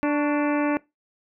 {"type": "harmonic tone with a mistuned harmonic", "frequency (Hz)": 293.7, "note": "D4", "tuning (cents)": 0, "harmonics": [1, 2, 3, 4, 5, 6, 7, 8, 9], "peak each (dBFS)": [-21, -27, -31, -33, -35, -37, -38, -39, -40], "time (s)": [0.03, 0.77], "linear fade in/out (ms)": 0, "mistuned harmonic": 4, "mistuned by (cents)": -70, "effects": ["noise-tail reverb RT60 0.2 s tail -21 dB re dry"]}